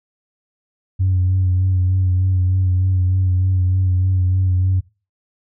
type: tone with vibrato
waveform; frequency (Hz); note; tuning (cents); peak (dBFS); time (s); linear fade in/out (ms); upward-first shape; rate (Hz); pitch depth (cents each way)
sine; 92.5; F#2; 0; -12; 0.99-4.81; 20; sine; 3.3; 31
effects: noise-tail reverb RT60 0.3 s tail -19 dB re dry + tanh soft clip ceiling -10 dBFS